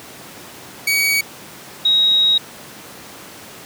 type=tone pair in turn; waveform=sawtooth / sine; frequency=2258 / 3797 Hz; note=C#7 / A#7; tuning=+31 / +31 cents; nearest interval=major sixth; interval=900 cents; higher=second; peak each=-11 dBFS; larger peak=neither; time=0.87-1.21 / 1.85-2.38 s; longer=second; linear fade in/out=5 ms; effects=pink hiss -37 dBFS RMS until 3.65 s + high-pass 150 Hz 12 dB/octave